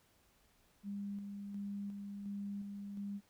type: tone with tremolo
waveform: sine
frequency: 201.3 Hz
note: G3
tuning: 46 cents sharp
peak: -39 dBFS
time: 0.83-3.21 s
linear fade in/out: 50 ms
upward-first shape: square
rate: 1.4 Hz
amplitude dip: 35%
effects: pink hiss -71 dBFS RMS until 3.29 s